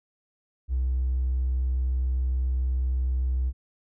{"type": "tone with hard clipping", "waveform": "sine", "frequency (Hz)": 63.8, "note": "C2", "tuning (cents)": -43, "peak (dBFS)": -23, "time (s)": [0.68, 3.53], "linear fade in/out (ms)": 50, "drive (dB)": 1, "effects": []}